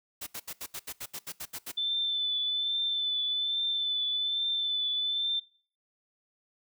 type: noise bursts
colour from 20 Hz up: white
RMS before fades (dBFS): -38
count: 12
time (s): 0.21-1.72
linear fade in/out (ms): 10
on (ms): 58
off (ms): 74
type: tone with vibrato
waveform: sine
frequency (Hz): 3520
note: A7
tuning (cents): 0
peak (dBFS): -27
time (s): 1.77-5.4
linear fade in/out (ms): 10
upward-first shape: triangle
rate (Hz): 1.2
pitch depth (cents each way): 29
effects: noise-tail reverb RT60 0.5 s tail -22 dB re dry